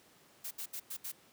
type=noise bursts at uneven times; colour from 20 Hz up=blue; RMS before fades=-41 dBFS; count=5; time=0.44-0.51 / 0.58-0.66 / 0.73-0.8 / 0.9-0.97 / 1.04-1.12 s; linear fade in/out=10 ms; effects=pink hiss -63 dBFS RMS until 1.32 s + high-pass 150 Hz 12 dB/octave